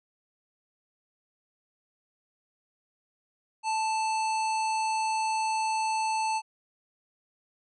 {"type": "harmonic tone with a mistuned harmonic", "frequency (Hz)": 880, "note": "A5", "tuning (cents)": 0, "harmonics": [1, 3, 5, 7, 9, 10], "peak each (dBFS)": [-26, -36, -40, -43, -45, -46], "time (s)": [3.63, 6.42], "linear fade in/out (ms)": 50, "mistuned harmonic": 9, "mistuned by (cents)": -18, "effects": []}